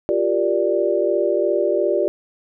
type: chord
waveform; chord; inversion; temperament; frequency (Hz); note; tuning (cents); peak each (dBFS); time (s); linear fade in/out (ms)
sine; G minor seventh; third; equal; 349.2 / 392 / 466.2 / 587.3; F4 / G4 / Bb4 / D5; 0 / 0 / 0 / 0; -22 / -21 / -25 / -20; 0.09-2.08; 0
effects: none